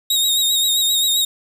sawtooth tone with vibrato, 3754 Hz, A#7, 11 cents sharp, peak -12 dBFS, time 0.1-1.25 s, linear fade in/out 5 ms, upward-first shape sine, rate 7.6 Hz, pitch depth 42 cents each way, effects 7-bit

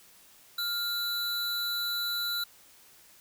square tone pair together, 1400 / 3960 Hz, F6 / B7, +4 / +4 cents, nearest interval octave + tritone, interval 1800 cents, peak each -36 / -31 dBFS, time 0.58-2.44 s, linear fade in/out 5 ms, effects white hiss -57 dBFS RMS until 3.2 s

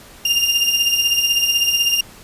30% pulse beating tone pair, 2794 / 2810 Hz, F7 / F7, 0 / +10 cents, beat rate 16 Hz, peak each -16 / -14 dBFS, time 0.25-2.01 s, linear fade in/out 5 ms, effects pink hiss -42 dBFS RMS until 2.23 s + resampled to 32000 Hz

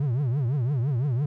triangle tone with vibrato, 130.81 Hz, C3, in tune, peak -20 dBFS, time 0-1.26 s, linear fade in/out 5 ms, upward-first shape triangle, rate 5.9 Hz, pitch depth 280 cents each way, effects none

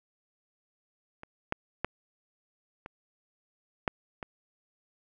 clicks, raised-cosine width 0.5 ms, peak -28 / -13 / -13 / -26 / -11 / -22 dBFS, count 6, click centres 1.234 / 1.524 / 1.846 / 2.861 / 3.878 / 4.228 s, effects none

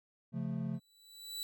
triangle chord, Db augmented, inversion none, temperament equal with one note detuned, 137.08 / 174.61 / 220 Hz, Db3 / F3 / A3, -19 / 0 / 0 cents, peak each -37 dBFS, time 0.32-0.8 s, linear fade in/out 50 ms
sawtooth tone with exponential growth, 3951 Hz, B7, in tune, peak -33 dBFS, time 0.74-1.43 s, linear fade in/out 0 ms, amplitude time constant 150 ms
effects none

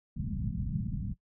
white low-pass noise, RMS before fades -34 dBFS, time 0.16-1.14 s, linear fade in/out 10 ms, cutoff 210 Hz, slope 48 dB/octave, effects noise-tail reverb RT60 0.1 s tail -18 dB re dry

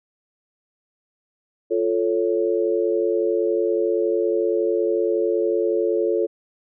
sine chord, F augmented, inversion none, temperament equal, 349.2 / 440 / 554.4 Hz, F4 / A4 / C#5, 0 / 0 / 0 cents, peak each -22 / -21 / -25 dBFS, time 1.7-6.27 s, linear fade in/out 20 ms, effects none

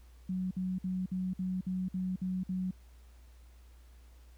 sine tone bursts, 185 Hz, F#3, in tune, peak -31 dBFS, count 9, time 0.29-2.71 s, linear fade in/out 5 ms, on 220 ms, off 55 ms, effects added 60 Hz sine -53 dBFS peak until 4.37 s + pink hiss -67 dBFS RMS until 4.37 s

